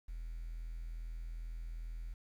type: tone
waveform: triangle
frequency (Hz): 41.2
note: E1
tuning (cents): 0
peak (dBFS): -37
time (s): 0.08-2.14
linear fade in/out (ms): 10
effects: tanh soft clip ceiling -37 dBFS + 11-bit